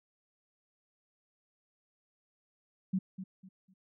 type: tone with echo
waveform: sine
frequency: 188.6 Hz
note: F#3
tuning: 33 cents sharp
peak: -27 dBFS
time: 2.93-2.99 s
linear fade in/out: 10 ms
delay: 250 ms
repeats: 3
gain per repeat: -11 dB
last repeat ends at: 3.74 s
effects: none